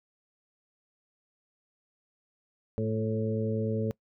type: harmonic tone with a mistuned harmonic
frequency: 110 Hz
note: A2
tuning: in tune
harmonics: 1 / 2 / 3 / 4 / 5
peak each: -31 / -32 / -41 / -32 / -37 dBFS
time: 2.78-3.91 s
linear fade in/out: 0 ms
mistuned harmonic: 3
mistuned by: +34 cents
effects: noise-tail reverb RT60 0.1 s tail -23 dB re dry